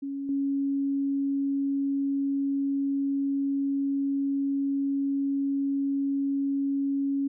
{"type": "tone with level steps", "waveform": "sine", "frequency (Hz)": 277.2, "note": "C#4", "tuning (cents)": 0, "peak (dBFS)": [-30, -24], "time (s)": [0.02, 7.28], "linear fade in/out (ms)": 10, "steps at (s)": 0.29, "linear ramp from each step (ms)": 2, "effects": []}